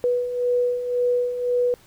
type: beating tone pair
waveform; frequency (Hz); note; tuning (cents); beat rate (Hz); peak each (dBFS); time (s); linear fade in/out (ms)
sine; 489 / 490.9; B4 / B4; -17 / -10; 1.9; -27 / -20; 0.04-1.74; 0
effects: pink hiss -54 dBFS RMS until 1.86 s